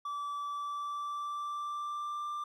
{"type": "tone with pitch glide", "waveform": "triangle", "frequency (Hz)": [1157, 1185.4], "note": ["D6", "D6"], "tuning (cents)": [-26, 16], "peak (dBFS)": -33, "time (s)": [0.05, 2.44], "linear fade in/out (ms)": 5, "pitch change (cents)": 42, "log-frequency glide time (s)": [0.48, 2.31], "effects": []}